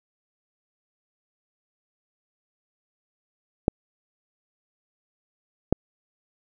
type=clicks; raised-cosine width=2 ms; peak=-4 dBFS; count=2; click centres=3.681 / 5.726 s; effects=none